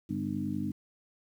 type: harmonic tone with a mistuned harmonic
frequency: 50.4 Hz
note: G1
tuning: 49 cents sharp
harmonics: 2 / 3 / 4 / 5 / 6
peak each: -40 / -41 / -35 / -36 / -36 dBFS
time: 0.09-0.72 s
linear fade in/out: 10 ms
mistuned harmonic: 3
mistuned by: -50 cents
effects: 10-bit